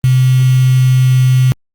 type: tone with quantisation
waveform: sine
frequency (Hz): 128.6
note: C3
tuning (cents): -30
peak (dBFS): -6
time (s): 0.04-1.52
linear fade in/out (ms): 0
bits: 4
effects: Opus 32 kbps